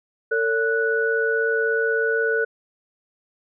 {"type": "tone cluster", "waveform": "sine", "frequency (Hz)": [450.7, 567, 1477], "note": ["A4", "C#5", "F#6"], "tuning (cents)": [42, 39, -3], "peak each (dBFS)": [-21, -30, -22], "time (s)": [0.31, 2.45], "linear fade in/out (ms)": 10, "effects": []}